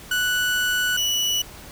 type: tone pair in turn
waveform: 30% pulse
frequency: 1480 / 2949 Hz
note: F#6 / F#7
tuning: 0 / -6 cents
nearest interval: octave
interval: 1194 cents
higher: second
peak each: -17 dBFS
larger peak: neither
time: 0.11-0.97 / 0.97-1.42 s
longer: first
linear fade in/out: 5 ms
effects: added 60 Hz sine -51 dBFS peak until 1.71 s + pink hiss -42 dBFS RMS until 1.71 s